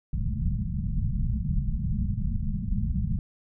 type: low-pass noise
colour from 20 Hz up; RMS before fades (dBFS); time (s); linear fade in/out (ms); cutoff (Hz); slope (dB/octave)
pink; -27; 0.13-3.19; 2; 220; 96
effects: none